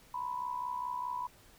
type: tone with amplitude modulation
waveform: sine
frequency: 987.8 Hz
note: B5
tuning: in tune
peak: -31 dBFS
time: 0.14-1.27 s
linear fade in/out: 5 ms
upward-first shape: sine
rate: 64.9 Hz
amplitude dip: 70%
effects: pink hiss -60 dBFS RMS until 1.58 s